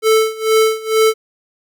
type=tone with tremolo; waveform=square; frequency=440 Hz; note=A4; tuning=in tune; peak=-9 dBFS; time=0.02-1.14 s; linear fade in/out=50 ms; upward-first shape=sine; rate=2.2 Hz; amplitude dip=90%; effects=none